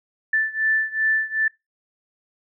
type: beating tone pair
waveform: sine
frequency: 1760 / 1762.6 Hz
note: A6 / A6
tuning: 0 / +3 cents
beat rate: 2.6 Hz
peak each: -21 / -23 dBFS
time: 0.33-1.48 s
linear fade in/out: 5 ms
effects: noise-tail reverb RT60 0.2 s tail -24 dB re dry